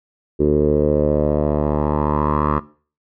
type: tone with low-pass filter sweep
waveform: 10% pulse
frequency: 74.5 Hz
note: D2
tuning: 25 cents sharp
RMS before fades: -17 dBFS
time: 0.39-2.6 s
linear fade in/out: 20 ms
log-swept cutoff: 390 to 1200 Hz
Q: 4.2
effects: noise-tail reverb RT60 0.4 s tail -19 dB re dry